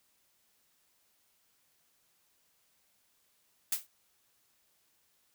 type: noise with exponential decay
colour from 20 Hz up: blue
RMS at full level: -26 dBFS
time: 3.72-3.87 s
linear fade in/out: 5 ms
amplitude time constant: 31 ms
effects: white hiss -72 dBFS RMS until 5.34 s